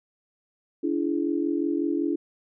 sine tone cluster, 289.7 / 335.1 / 419 Hz, D4 / E4 / G#4, -24 / +29 / +15 cents, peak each -26 / -26 / -33 dBFS, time 0.83-2.16 s, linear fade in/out 10 ms, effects none

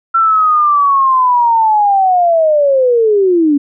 sine linear sweep, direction down, 1356 to 277.2 Hz, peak -7 dBFS, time 0.14-3.58 s, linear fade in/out 10 ms, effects none

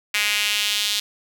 sawtooth tone with high-pass filter sweep, 207.7 Hz, G#3, in tune, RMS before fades -22 dBFS, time 0.14-1 s, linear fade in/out 5 ms, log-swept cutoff 2300 to 3600 Hz, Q 2.4, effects none

